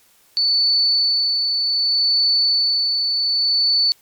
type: tone with tremolo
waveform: sine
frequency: 4484 Hz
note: C#8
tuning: 19 cents sharp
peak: -13 dBFS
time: 0.37-3.92 s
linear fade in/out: 0 ms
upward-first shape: sine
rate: 0.65 Hz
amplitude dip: 35%
effects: white hiss -55 dBFS RMS until 4.01 s + MP3 96 kbps